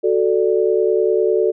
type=chord; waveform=sine; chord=D major; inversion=first; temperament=equal; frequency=370 / 440 / 587.3 Hz; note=F#4 / A4 / D5; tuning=0 / 0 / 0 cents; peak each=-17 / -16 / -22 dBFS; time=0.03-1.52 s; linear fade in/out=20 ms; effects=none